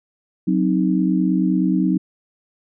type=chord; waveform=sine; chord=C diminished; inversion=second; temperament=equal; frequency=185 / 261.6 / 311.1 Hz; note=Gb3 / C4 / Eb4; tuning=0 / 0 / 0 cents; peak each=-18 / -21 / -20 dBFS; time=0.47-1.98 s; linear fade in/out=10 ms; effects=none